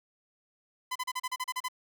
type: tone bursts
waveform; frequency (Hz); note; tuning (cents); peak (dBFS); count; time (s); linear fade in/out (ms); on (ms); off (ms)
sawtooth; 1013; B5; +44; -27; 10; 0.91-1.685; 10; 46; 35
effects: none